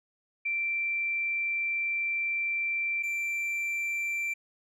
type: tone pair in turn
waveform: sine / triangle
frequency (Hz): 2349 / 2349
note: D7 / D7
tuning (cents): 0 / 0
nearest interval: unison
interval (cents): 0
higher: neither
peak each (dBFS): -27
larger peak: neither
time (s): 0.45-3.03 / 3.03-4.34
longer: first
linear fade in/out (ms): 10
effects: none